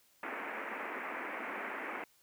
white band-pass noise, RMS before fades -41 dBFS, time 0.23-2.04 s, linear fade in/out 2 ms, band 220 to 2300 Hz, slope 48 dB/octave, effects white hiss -68 dBFS RMS until 2.22 s

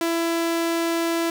sawtooth tone, 334 Hz, E4, 23 cents sharp, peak -17 dBFS, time 0.01-1.3 s, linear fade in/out 2 ms, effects none

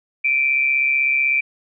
sine tone pair together, 2342 / 2478 Hz, D7 / D#7, -5 / -8 cents, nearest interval minor second, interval 97 cents, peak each -16 / -22 dBFS, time 0.24-1.41 s, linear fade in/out 10 ms, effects none

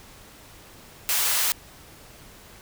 white high-pass noise, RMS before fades -23 dBFS, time 1.09-1.52 s, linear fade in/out 0 ms, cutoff 720 Hz, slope 12 dB/octave, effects pink hiss -48 dBFS RMS until 2.61 s

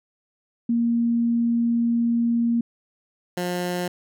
sine / 15% pulse tone pair in turn, 234.2 / 177.98 Hz, A#3 / F3, +8 / +33 cents, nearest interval perfect fourth, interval 475 cents, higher first, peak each -18 dBFS, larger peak neither, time 0.69-2.61 / 3.37-3.88 s, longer first, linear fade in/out 5 ms, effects none

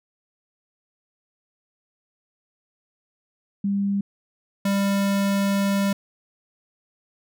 sine / square tone pair in turn, 199.5 / 198.35 Hz, G3 / G3, +31 / +21 cents, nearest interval unison, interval 10 cents, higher first, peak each -20 dBFS, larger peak neither, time 3.64-4.01 / 4.65-5.93 s, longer second, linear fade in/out 5 ms, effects none

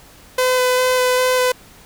sawtooth tone with vibrato, 506 Hz, B4, 42 cents sharp, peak -10 dBFS, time 0.38-1.52 s, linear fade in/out 5 ms, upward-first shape square, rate 2.5 Hz, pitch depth 9 cents each way, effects pink hiss -45 dBFS RMS until 1.85 s

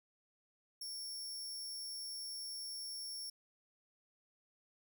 sawtooth tone, 5470 Hz, F8, 37 cents flat, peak -40 dBFS, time 0.81-3.3 s, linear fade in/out 5 ms, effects none

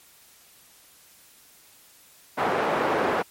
pink band-pass noise, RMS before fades -24 dBFS, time 2.37-3.23 s, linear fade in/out 20 ms, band 380 to 1300 Hz, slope 12 dB/octave, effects white hiss -54 dBFS RMS until 3.3 s + MP3 64 kbps

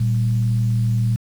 sine tone with frequency modulation, 116.54 Hz, A#2, in tune, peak -15 dBFS, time 0-1.16 s, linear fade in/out 5 ms, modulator 78.9 Hz, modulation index 0.5, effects high-pass 60 Hz 12 dB/octave + 7-bit

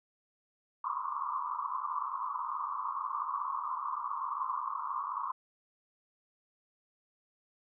pink band-pass noise, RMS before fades -36 dBFS, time 0.84-5.32 s, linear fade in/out 5 ms, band 980 to 1200 Hz, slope 96 dB/octave, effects none

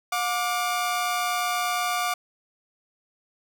sawtooth tone pair together, 718.5 / 1174.7 Hz, F5 / D6, +49 / 0 cents, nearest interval major sixth, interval 851 cents, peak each -23 dBFS, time 0.12-2.14 s, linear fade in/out 5 ms, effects none

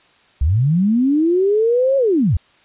sine linear two-way sweep, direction up then down, 61 to 554.4 to 61 Hz, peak -12 dBFS, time 0.41-2.37 s, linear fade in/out 5 ms, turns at 1.97 s, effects white hiss -53 dBFS RMS until 2.64 s + resampled to 8000 Hz

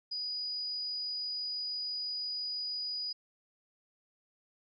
sine tone, 4927 Hz, D#8, 18 cents flat, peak -34 dBFS, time 0.11-3.13 s, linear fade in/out 10 ms, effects none

